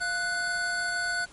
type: tone pair together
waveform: square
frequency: 698.5 / 1481.8 Hz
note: F5 / F#6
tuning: 0 / +2 cents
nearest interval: octave + minor second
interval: 1302 cents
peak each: -37 / -28 dBFS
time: 0-1.26 s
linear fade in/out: 20 ms
effects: pink hiss -52 dBFS RMS until 1.32 s + MP3 48 kbps